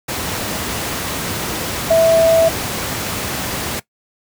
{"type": "tone in noise", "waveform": "sine", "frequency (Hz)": 656, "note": "E5", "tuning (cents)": -9, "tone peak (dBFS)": -8, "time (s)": [1.9, 2.49], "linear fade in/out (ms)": 10, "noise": "pink", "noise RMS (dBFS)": -22, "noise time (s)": [0.08, 3.8], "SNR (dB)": 11, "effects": ["noise-tail reverb RT60 0.1 s tail -19 dB re dry", "high-pass 80 Hz 12 dB/octave"]}